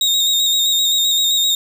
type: tone with vibrato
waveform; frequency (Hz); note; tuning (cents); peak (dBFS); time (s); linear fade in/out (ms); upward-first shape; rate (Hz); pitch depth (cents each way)
35% pulse; 3729; A#7; 0; -12; 0.01-1.55; 2; square; 7.7; 31
effects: none